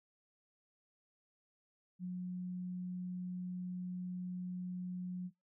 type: tone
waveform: sine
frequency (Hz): 180.9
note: F#3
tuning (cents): -39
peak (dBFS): -38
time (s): 1.99-5.31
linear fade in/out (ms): 50
effects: noise-tail reverb RT60 0.2 s tail -24 dB re dry